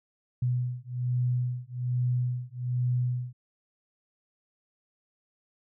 sine beating tone pair, 123.47 / 124.67 Hz, B2 / B2, 0 / +17 cents, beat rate 1.2 Hz, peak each -29 dBFS, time 0.42-3.33 s, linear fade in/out 5 ms, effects none

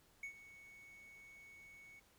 triangle tone with ADSR envelope, 2220 Hz, C#7, 2 cents sharp, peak -40 dBFS, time 0.23-2 s, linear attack 4 ms, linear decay 91 ms, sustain -15 dB, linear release 11 ms, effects pink hiss -70 dBFS RMS until 2.18 s

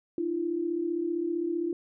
sine tone pair together, 306.5 / 341.9 Hz, D#4 / F4, -26 / -37 cents, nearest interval major second, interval 189 cents, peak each -33 / -28 dBFS, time 0.18-1.73 s, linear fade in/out 2 ms, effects none

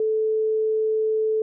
sine tone, 436.6 Hz, A4, 13 cents flat, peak -19 dBFS, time 0-1.42 s, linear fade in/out 2 ms, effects none

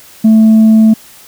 sine tone with tanh clipping, 220 Hz, A3, in tune, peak -3 dBFS, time 0.24-0.94 s, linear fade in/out 10 ms, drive 1 dB, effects white hiss -38 dBFS RMS until 1.27 s

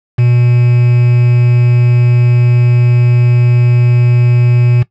triangle tone with quantisation, 121.5 Hz, B2, 28 cents flat, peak -4 dBFS, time 0.18-4.83 s, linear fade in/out 10 ms, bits 4, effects noise-tail reverb RT60 0.1 s tail -17 dB re dry + low-pass 3000 Hz 12 dB/octave

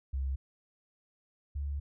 sine tone pair in turn, 67 / 71.22 Hz, C2 / C#2, +42 / +47 cents, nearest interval minor second, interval 105 cents, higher second, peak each -30 / -32 dBFS, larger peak first, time 0.13-0.36 / 1.55-1.8 s, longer second, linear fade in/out 10 ms, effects none

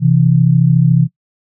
sine tone pair together, 130.71 / 164.6 Hz, C3 / E3, -1 / -2 cents, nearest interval major third, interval 399 cents, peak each -10 dBFS, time 0-1.08 s, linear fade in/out 50 ms, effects noise-tail reverb RT60 0.1 s tail -19 dB re dry

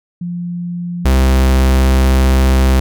sine / 45% pulse tone pair in turn, 174.61 / 65.4 Hz, F3 / C2, 0 / 0 cents, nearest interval octave + perfect fourth, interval 1700 cents, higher first, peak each -19 / -8 dBFS, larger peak second, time 0.21-1.05 / 1.05-2.8 s, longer second, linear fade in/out 5 ms, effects none

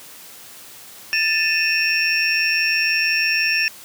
sine tone cluster, 1770 / 2516 / 2682 / 5500 Hz, A6 / D#7 / E7 / F8, +10 / +19 / +29 / -27 cents, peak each -22 dBFS, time 1.13-3.68 s, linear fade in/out 0 ms, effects white hiss -41 dBFS RMS until 3.84 s + high-pass 80 Hz 12 dB/octave

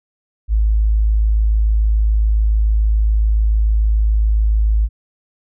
sine tone, 53.5 Hz, A1, 48 cents flat, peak -11 dBFS, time 0.48-4.89 s, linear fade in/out 50 ms, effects none

